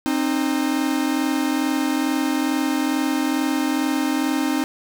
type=tone pair together; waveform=45% pulse; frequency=264.9 / 307.2 Hz; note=C4 / D#4; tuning=+22 / -22 cents; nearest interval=minor third; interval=256 cents; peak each=-22 dBFS; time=0.06-4.64 s; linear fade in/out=0 ms; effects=none